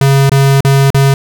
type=tone with dropouts; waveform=square; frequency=137.3 Hz; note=C#3; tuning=16 cents flat; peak=-6 dBFS; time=0.01-1.14 s; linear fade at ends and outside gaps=2 ms; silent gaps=0.295-0.317 / 0.607-0.648 / 0.904-0.945 s; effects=none